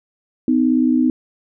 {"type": "tone pair together", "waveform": "sine", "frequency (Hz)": [252.8, 311.1], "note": ["B3", "D#4"], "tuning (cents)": [41, 0], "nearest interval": "major third", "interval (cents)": 359, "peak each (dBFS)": [-14, -17], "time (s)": [0.48, 1.1], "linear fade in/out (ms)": 2, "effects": []}